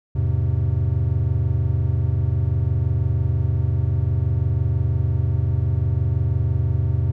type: chord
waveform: triangle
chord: E augmented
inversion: none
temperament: just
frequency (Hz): 82.41 / 103.01 / 128.76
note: E2 / G#2 / B#2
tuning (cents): 0 / -14 / -27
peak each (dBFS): -20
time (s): 0.15-7.12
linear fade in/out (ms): 10
effects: none